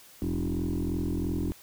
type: tone with frequency modulation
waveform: sine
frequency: 184.8 Hz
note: F#3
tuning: 2 cents flat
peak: -25 dBFS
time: 0.22-1.52 s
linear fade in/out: 0 ms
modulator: 42.9 Hz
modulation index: 3.8
effects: tanh soft clip ceiling -24 dBFS + white hiss -53 dBFS RMS until 1.62 s